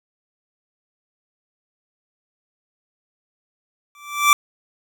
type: tone with exponential growth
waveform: 25% pulse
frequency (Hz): 1168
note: D6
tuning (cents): -10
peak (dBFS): -4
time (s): 3.95-4.33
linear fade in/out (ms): 1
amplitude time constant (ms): 82
effects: none